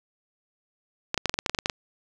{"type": "clicks", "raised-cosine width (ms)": 0.2, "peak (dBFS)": -7, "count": 12, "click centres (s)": [1.144, 1.177, 1.257, 1.295, 1.341, 1.389, 1.462, 1.496, 1.548, 1.588, 1.659, 1.698], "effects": []}